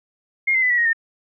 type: tone with pitch steps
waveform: sine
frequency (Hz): 2133 / 2066 / 2002 / 1939.1 / 1878.5 / 1819.7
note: C7 / C7 / B6 / B6 / A#6 / A#6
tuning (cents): +33 / -22 / +23 / -32 / +13 / -42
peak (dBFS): -15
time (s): 0.47-0.932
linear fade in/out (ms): 10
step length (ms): 77
effects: none